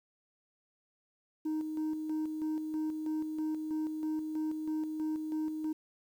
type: tone with tremolo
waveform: sine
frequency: 311.1 Hz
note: D#4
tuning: in tune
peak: -28 dBFS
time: 1.45-5.73 s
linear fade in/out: 10 ms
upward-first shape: square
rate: 3.1 Hz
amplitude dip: 50%
effects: tanh soft clip ceiling -30 dBFS + 10-bit